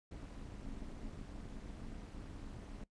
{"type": "noise with amplitude modulation", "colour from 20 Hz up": "brown", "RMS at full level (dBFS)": -44, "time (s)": [0.11, 2.84], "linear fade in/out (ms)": 5, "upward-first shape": "sine", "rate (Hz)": 244, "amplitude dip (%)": 80, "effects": ["noise-tail reverb RT60 0.1 s tail -20 dB re dry", "resampled to 22050 Hz"]}